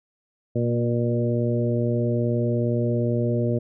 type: harmonic tone with a mistuned harmonic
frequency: 119.3 Hz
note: A#2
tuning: 41 cents sharp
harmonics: 1 / 2 / 3 / 4 / 5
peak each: -23 / -26 / -28 / -29 / -30 dBFS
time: 0.55-3.59 s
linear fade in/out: 10 ms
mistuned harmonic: 2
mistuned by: -17 cents
effects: none